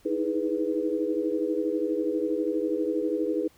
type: chord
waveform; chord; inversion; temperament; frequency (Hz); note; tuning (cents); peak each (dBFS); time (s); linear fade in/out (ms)
sine; E major seventh; third; equal with one note detuned; 311.1 / 323.4 / 415.3 / 493.9; D#4 / E4 / G#4 / B4; 0 / -33 / 0 / 0; -30; 0.05-3.48; 10
effects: pink hiss -60 dBFS RMS until 3.57 s